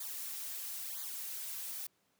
blue noise with flanger, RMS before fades -42 dBFS, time 0-1.87 s, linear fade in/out 5 ms, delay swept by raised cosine 0.36 to 5.86 ms, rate 1 Hz, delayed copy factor -0.9, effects pink hiss -75 dBFS RMS until 2.19 s + high-pass 150 Hz 12 dB/octave

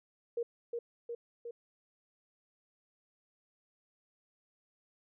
sine tone with echo, 471 Hz, A#4, 18 cents sharp, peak -31 dBFS, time 0.37-0.43 s, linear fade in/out 5 ms, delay 360 ms, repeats 3, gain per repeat -3 dB, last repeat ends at 1.51 s, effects none

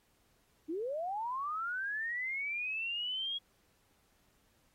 sine linear sweep, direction up, 293.9 to 3317 Hz, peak -34 dBFS, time 0.68-3.39 s, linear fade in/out 20 ms, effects pink hiss -72 dBFS RMS until 4.74 s + AAC 48 kbps

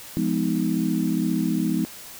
sine chord, F half-diminished seventh, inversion none, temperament just, 174.61 / 209.5 / 251.4 / 314.3 Hz, F3 / Ab3 / Cb4 / Eb4, 0 / +15 / +31 / +18 cents, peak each -26 dBFS, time 0.17-1.85 s, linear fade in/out 0 ms, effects white hiss -41 dBFS RMS until 2.19 s

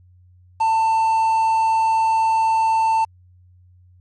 triangle tone with quantisation, 892 Hz, A5, 23 cents sharp, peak -13 dBFS, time 0.6-3.05 s, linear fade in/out 10 ms, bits 7, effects added 90 Hz sine -48 dBFS peak until 4 s + resampled to 24000 Hz

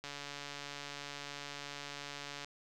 click train, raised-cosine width 0.2 ms, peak -26 dBFS, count 345, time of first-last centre 0.04-2.446 s, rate 143 Hz, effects none

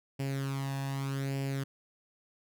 sawtooth tone with flanger, 136.8 Hz, C#3, 23 cents flat, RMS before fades -34 dBFS, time 0.19-1.64 s, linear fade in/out 10 ms, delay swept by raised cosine 0.39 to 1.15 ms, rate 0.83 Hz, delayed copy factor +0.65, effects none

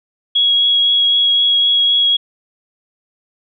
sine tone with vibrato, 3322 Hz, G#7, in tune, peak -10 dBFS, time 0.35-2.17 s, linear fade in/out 10 ms, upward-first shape triangle, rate 3.9 Hz, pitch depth 11 cents each way, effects none

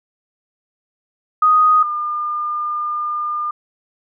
sine tone pair in turn, 1244.5 / 1206.3 Hz, D#6 / D6, 0 / +46 cents, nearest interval minor second, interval 54 cents, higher first, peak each -9 / -19 dBFS, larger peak first, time 1.42-1.83 / 1.83-3.51 s, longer second, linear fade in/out 5 ms, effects none

